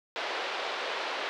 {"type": "band-pass noise", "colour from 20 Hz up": "pink", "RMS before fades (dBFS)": -34, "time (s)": [0.16, 1.29], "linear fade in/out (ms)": 0, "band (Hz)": [450, 4100], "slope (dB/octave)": 24, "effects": []}